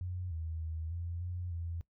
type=tone with pitch steps; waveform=sine; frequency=90.3 / 80.8 / 80.2 / 85.6 / 88.9 / 84.4 Hz; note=F#2 / E2 / E2 / F2 / F2 / E2; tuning=-42 / -34 / -47 / -34 / +31 / +41 cents; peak=-36 dBFS; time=0.01-1.81 s; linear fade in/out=0 ms; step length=300 ms; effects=noise-tail reverb RT60 0.1 s tail -19 dB re dry